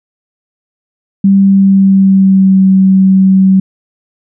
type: tone with pitch glide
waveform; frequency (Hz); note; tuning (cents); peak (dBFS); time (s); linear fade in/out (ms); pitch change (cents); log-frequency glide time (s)
sine; 196 to 190.64; G3 to G3; 0 to -48; -3; 1.24-3.6; 5; -48; 1.36-2.62
effects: none